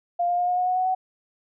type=tone with pitch steps; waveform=sine; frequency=698.5 / 705.4 / 712.4 / 719.4 / 726.5 / 733.7 / 740.9 / 748.2 Hz; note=F5 / F5 / F5 / F#5 / F#5 / F#5 / F#5 / F#5; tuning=0 / +17 / +34 / -49 / -32 / -15 / +2 / +19 cents; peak=-20 dBFS; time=0.19-0.95 s; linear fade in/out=10 ms; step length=95 ms; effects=none